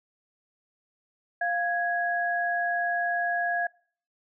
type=tone pair together; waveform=sine; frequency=698.4 / 1661.2 Hz; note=F5 / G#6; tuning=0 / 0 cents; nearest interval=octave + minor third; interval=1500 cents; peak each=-27 dBFS; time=1.41-3.67 s; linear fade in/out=5 ms; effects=noise-tail reverb RT60 0.5 s tail -25 dB re dry